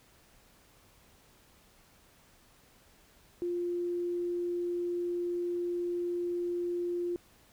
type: tone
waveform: sine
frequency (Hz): 350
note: F4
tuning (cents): +4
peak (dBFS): -30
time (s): 3.42-7.16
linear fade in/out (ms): 0
effects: pink hiss -62 dBFS RMS until 7.52 s